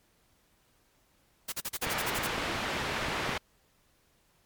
white noise bursts, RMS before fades -34 dBFS, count 10, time 1.48-2.271 s, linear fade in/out 10 ms, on 44 ms, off 39 ms
white low-pass noise, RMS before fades -33 dBFS, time 1.82-3.38 s, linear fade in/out 5 ms, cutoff 2300 Hz, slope 12 dB/octave
clicks, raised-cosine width 3 ms, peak -26 dBFS, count 7, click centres 1.871 / 2.189 / 2.381 / 2.557 / 3.026 / 3.085 / 3.293 s
effects pink hiss -68 dBFS RMS until 4.45 s + MP3 96 kbps

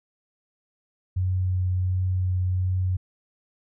sine tone with vibrato, 92 Hz, F#2, 9 cents flat, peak -21 dBFS, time 1.16-2.97 s, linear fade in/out 10 ms, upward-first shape triangle, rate 1.4 Hz, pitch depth 11 cents each way, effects none

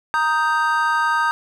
triangle chord, Eb major, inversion second, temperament equal, 932.3 / 1244.5 / 1568 Hz, Bb5 / Eb6 / G6, 0 / 0 / 0 cents, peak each -19 dBFS, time 0.14-1.31 s, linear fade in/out 0 ms, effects none

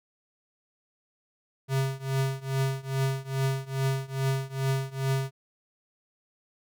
square tone with tremolo, 134.4 Hz, C3, 47 cents sharp, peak -23 dBFS, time 1.68-5.31 s, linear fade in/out 50 ms, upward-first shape triangle, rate 2.4 Hz, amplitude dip 95%, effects none

